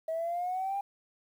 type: exponential sweep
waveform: sine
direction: up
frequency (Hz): 639 to 806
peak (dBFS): -29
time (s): 0.08-0.81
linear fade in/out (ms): 5
effects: tanh soft clip ceiling -26 dBFS + 10-bit